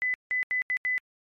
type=tone bursts at uneven times; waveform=sine; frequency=2005 Hz; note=B6; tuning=26 cents sharp; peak=-24 dBFS; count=5; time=0.02-0.14 / 0.31-0.43 / 0.51-0.62 / 0.7-0.77 / 0.85-0.98 s; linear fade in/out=0 ms; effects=MP3 64 kbps